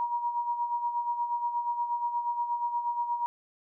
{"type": "tone with tremolo", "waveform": "sine", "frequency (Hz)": 953, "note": "A#5", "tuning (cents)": 38, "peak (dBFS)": -25, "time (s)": [0, 3.26], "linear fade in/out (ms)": 0, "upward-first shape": "sine", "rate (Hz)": 8.4, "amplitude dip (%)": 60, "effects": []}